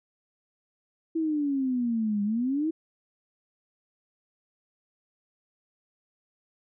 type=exponential two-way sweep; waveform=sine; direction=down then up; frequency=329.6 to 201.1 to 329.6 Hz; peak=-24 dBFS; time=1.15-2.71 s; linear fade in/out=10 ms; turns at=2.23 s; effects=none